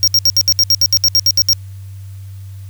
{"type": "tone bursts", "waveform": "square", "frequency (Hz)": 5580, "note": "F8", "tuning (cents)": -2, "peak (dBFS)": -8, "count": 14, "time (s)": [0.03, 1.532], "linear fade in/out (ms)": 0, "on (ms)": 46, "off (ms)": 66, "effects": ["added 97 Hz sine -28 dBFS peak until 2.69 s", "white hiss -50 dBFS RMS until 2.69 s"]}